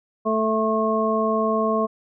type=harmonic tone with a mistuned harmonic; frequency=220 Hz; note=A3; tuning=in tune; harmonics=1 / 2 / 3 / 5; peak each=-24 / -24 / -24 / -24 dBFS; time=0.25-1.87 s; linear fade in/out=20 ms; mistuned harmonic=5; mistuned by=-24 cents; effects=none